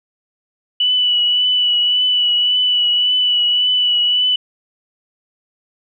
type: tone with vibrato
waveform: sine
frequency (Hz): 2960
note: F#7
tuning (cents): 0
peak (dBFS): -12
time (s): 0.8-4.36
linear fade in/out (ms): 5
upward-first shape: triangle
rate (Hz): 1.8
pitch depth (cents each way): 25
effects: none